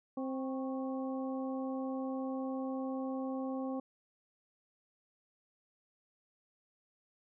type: harmonic tone with a mistuned harmonic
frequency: 263.1 Hz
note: C4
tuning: 10 cents sharp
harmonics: 1 / 2 / 3 / 4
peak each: -36 / -41 / -46 / -49 dBFS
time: 0.17-3.8 s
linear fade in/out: 5 ms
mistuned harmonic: 4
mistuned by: +73 cents
effects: none